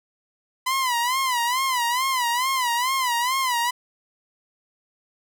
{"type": "tone with vibrato", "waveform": "sawtooth", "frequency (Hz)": 1004, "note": "B5", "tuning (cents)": 28, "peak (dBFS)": -17, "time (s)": [0.66, 3.71], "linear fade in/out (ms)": 10, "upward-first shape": "sine", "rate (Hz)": 2.3, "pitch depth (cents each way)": 120, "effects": []}